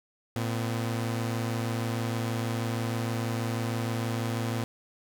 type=tone pair together; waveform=sawtooth; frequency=113.8 / 253.9 Hz; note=A#2 / B3; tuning=-41 / +48 cents; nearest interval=octave + major second; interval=1389 cents; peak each=-25 / -31 dBFS; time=0.36-4.64 s; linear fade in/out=0 ms; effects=none